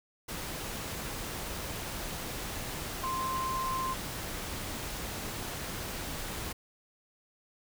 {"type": "tone in noise", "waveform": "sine", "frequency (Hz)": 1046.5, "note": "C6", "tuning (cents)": 0, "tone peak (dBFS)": -31, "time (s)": [3.03, 3.94], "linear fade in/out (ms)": 10, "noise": "pink", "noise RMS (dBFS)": -38, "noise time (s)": [0.28, 6.53], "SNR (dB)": 4, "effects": []}